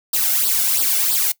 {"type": "noise with flanger", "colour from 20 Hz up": "blue", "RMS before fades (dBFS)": -18, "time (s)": [0.13, 1.32], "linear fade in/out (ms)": 5, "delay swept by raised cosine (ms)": [0.22, 1.42], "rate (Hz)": 3, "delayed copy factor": 0.75, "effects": ["noise-tail reverb RT60 0.1 s tail -20 dB re dry"]}